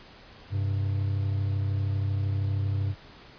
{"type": "tone pair together", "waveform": "triangle", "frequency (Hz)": [98, 130.81], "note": ["G2", "C3"], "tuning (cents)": [0, 0], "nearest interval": "perfect fourth", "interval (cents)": 500, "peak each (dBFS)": [-23, -32], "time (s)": [0.5, 2.95], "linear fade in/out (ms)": 50, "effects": ["pink hiss -50 dBFS RMS until 3.38 s", "resampled to 11025 Hz"]}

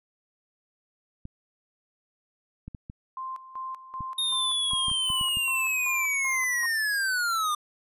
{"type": "clicks", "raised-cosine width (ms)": 5, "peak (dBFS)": -26, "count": 11, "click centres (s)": [1.254, 2.68, 2.748, 2.899, 4.007, 4.734, 4.883, 4.915, 5.102, 5.212, 5.371]}
{"type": "tone with tremolo", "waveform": "sine", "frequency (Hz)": 1046.5, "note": "C6", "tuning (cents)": 0, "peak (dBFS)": -32, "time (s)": [3.17, 6.66], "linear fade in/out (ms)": 2, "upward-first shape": "square", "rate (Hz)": 2.6, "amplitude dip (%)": 75}
{"type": "linear sweep", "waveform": "square", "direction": "down", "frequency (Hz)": [3713, 1192], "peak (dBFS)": -25, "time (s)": [4.18, 7.55], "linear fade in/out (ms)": 5}
{"effects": ["resampled to 32000 Hz"]}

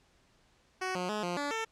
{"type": "tone with pitch steps", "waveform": "10% pulse", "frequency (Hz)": [372.8, 180.6, 211.5, 176, 287.9, 447.5], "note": ["F#4", "F#3", "G#3", "F3", "D4", "A4"], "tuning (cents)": [13, -42, 32, 14, -34, 29], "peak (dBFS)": -24, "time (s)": [0.81, 1.65], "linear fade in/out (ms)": 10, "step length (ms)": 140, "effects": ["pink hiss -67 dBFS RMS until 1.71 s", "low-pass 7000 Hz 12 dB/octave"]}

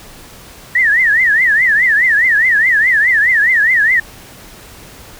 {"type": "tone with vibrato", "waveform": "sine", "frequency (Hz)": 1857, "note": "A#6", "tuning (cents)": -7, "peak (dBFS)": -8, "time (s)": [0.75, 4], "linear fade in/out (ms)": 5, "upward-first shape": "triangle", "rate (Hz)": 4.8, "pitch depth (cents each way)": 230, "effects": ["pink hiss -37 dBFS RMS until 5.19 s"]}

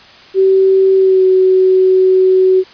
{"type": "tone with pitch glide", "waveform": "sine", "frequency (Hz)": [382.9, 374.6], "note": ["G4", "F#4"], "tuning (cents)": [-41, 21], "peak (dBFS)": -6, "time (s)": [0.34, 2.64], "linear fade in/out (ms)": 50, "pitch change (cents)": -38, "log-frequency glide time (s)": [0.96, 1.24], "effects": ["white hiss -39 dBFS RMS until 2.73 s", "resampled to 11025 Hz"]}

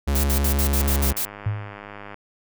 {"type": "tone with vibrato", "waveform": "45% pulse", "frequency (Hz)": 69.7, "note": "C#2", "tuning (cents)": 10, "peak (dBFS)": -19, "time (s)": [0.07, 1.13], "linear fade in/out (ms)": 10, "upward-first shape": "triangle", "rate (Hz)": 6.6, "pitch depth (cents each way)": 24}
{"type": "noise bursts", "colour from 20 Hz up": "blue", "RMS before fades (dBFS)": -25, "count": 8, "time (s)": [0.15, 1.253], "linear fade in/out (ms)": 5, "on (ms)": 88, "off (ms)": 57}
{"type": "click train", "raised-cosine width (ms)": 0.5, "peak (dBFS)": -22, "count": 137, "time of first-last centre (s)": [0.81, 2.143], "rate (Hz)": 102}
{"type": "tone with exponential decay", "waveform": "sine", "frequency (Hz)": 104.9, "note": "G#2", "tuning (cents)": 18, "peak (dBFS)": -17, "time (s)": [1.46, 1.85], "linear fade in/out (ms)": 5, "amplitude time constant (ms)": 83}
{"effects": []}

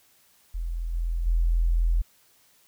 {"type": "tone with level steps", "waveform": "sine", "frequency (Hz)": 41.99, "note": "E1", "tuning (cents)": 33, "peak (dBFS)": [-27, -24, -19], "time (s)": [0.54, 2.02], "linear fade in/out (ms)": 10, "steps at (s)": [0.93, 1.26], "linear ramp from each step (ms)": 10, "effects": ["white hiss -61 dBFS RMS until 2.67 s"]}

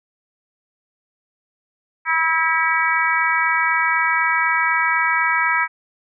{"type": "harmonic tone", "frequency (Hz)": 324, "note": "E4", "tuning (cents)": -30, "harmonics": [3, 4, 5, 6, 7], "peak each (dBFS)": [-22, -22, -22, -22, -22], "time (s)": [2.05, 5.68], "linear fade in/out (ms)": 50, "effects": []}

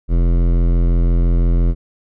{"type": "tone with hard clipping", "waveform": "sine", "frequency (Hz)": 42.94, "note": "F1", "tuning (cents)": -29, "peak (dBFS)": -13, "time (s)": [0.08, 1.75], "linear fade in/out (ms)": 50, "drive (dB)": 16, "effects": []}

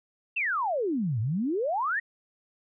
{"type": "exponential two-way sweep", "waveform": "sine", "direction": "down then up", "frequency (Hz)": [2790, 103.2, 1937], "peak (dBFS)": -25, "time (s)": [0.36, 2], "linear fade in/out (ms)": 10, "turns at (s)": 1.2, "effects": []}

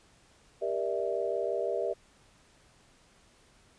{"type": "chord", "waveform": "sine", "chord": "E half-diminished seventh", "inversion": "first", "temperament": "just", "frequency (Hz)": [395.6, 474.7, 593.3, 659.3], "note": ["G4", "Bb4", "D5", "E5"], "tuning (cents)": [16, 31, 18, 0], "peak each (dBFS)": -34, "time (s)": [0.61, 1.94], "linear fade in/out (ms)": 20, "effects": ["pink hiss -62 dBFS RMS until 3.78 s", "resampled to 22050 Hz"]}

